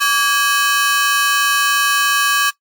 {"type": "ring-modulated tone", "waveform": "sawtooth", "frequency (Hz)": 1396.9, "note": "F6", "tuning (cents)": 0, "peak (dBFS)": -6, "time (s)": [0, 2.51], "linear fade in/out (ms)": 20, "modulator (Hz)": 247, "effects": ["noise-tail reverb RT60 0.1 s tail -19 dB re dry", "Opus 48 kbps"]}